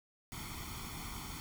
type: noise with comb filter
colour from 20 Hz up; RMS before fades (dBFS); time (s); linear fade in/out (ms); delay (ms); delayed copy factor
pink; -44; 0.32-1.4; 0; 0.9; +0.8
effects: none